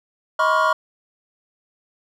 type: tone cluster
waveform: triangle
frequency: 631 / 986 / 1072 / 1135 / 1414 Hz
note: D#5 / B5 / C6 / C#6 / F6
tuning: +24 / -3 / +42 / +41 / +21 cents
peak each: -20 dBFS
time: 0.39-0.73 s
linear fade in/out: 5 ms
effects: none